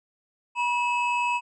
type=tone pair together; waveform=triangle; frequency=970 / 2590 Hz; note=B5 / E7; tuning=-31 / -31 cents; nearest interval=octave + perfect fourth; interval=1700 cents; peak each=-22 / -26 dBFS; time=0.55-1.41 s; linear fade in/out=50 ms; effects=resampled to 24000 Hz